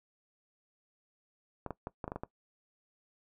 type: clicks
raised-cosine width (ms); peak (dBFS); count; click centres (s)
1; -23; 8; 1.663 / 1.707 / 1.871 / 2.042 / 2.079 / 2.119 / 2.16 / 2.235
effects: noise-tail reverb RT60 0.1 s tail -19 dB re dry